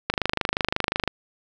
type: click train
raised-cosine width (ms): 0.3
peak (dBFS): -5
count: 26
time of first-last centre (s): 0.1-1.077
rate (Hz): 25.6
effects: none